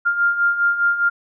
sine beating tone pair, 1396.9 / 1401.8 Hz, F6 / F6, 0 / +6 cents, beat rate 4.9 Hz, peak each -22 / -16 dBFS, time 0.05-1.1 s, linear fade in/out 20 ms, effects none

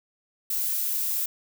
violet noise, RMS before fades -27 dBFS, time 0.5-1.26 s, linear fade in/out 5 ms, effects none

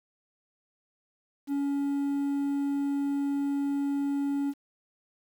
triangle tone with quantisation, 281.3 Hz, C#4, 26 cents sharp, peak -24 dBFS, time 1.47-4.54 s, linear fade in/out 50 ms, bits 9, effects none

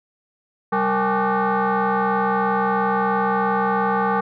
sine tone with frequency modulation, 196 Hz, G3, in tune, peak -16 dBFS, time 0.72-4.21 s, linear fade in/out 10 ms, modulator 329 Hz, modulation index 3.7, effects tanh soft clip ceiling -12 dBFS

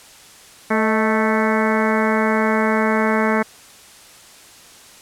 harmonic tone with a mistuned harmonic, 219.6 Hz, A3, 3 cents flat, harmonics 1 / 2 / 3 / 4 / 5 / 6 / 7 / 8 / 9 / 10, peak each -19 / -22 / -24 / -25 / -26 / -27 / -27 / -28 / -29 / -29 dBFS, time 0.7-3.43 s, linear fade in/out 10 ms, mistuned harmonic 3, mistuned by -53 cents, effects white hiss -44 dBFS RMS until 5.01 s + low-pass 10000 Hz 12 dB/octave

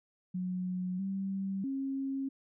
sine tone with pitch steps, 182.6 / 193.9 / 270.6 Hz, F#3 / G3 / C#4, -23 / -19 / -42 cents, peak -32 dBFS, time 0.34-2.29 s, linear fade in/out 10 ms, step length 650 ms, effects none

